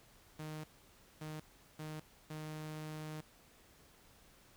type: tone bursts at uneven times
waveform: sawtooth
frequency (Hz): 154.6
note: D#3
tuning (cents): -11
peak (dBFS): -39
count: 4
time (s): 0.39-0.64 / 1.21-1.4 / 1.79-2 / 2.3-3.21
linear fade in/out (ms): 5
effects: pink hiss -64 dBFS RMS until 4.56 s